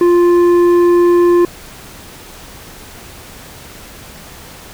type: tone with tanh clipping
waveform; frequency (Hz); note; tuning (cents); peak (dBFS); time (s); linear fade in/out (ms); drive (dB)
triangle; 349.2; F4; 0; -8; 0.01-1.45; 2; 12
effects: pink hiss -35 dBFS RMS until 4.73 s